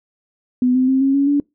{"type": "tone with pitch steps", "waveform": "sine", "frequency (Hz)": [250.3, 257.2, 264.3, 271.5, 279, 286.7], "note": ["B3", "C4", "C4", "C#4", "C#4", "D4"], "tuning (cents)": [23, -30, 18, -36, 11, -42], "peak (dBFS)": -12, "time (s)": [0.62, 1.4], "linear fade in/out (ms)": 2, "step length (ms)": 130, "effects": ["noise-tail reverb RT60 0.2 s tail -25 dB re dry"]}